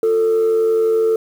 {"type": "tone pair together", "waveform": "sine", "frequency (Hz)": [353.4, 445.2], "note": ["F4", "A4"], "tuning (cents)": [21, 20], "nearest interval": "major third", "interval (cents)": 399, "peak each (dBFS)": [-22, -11], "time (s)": [0.03, 1.16], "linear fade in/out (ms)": 2, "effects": ["tanh soft clip ceiling -10 dBFS", "7-bit"]}